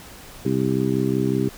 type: harmonic tone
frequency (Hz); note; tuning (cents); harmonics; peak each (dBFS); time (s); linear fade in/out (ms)
65.41; C2; 0; 2 / 3 / 4 / 5 / 6; -25 / -25 / -25 / -25 / -25; 0.45-1.49; 5
effects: pink hiss -42 dBFS RMS until 1.57 s